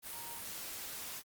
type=tone in noise; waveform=sine; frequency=932.3 Hz; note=A#5; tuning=in tune; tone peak=-50 dBFS; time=0.11-0.42 s; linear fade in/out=50 ms; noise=white; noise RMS=-44 dBFS; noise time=0.02-1.23 s; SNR=-9 dB; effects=Opus 32 kbps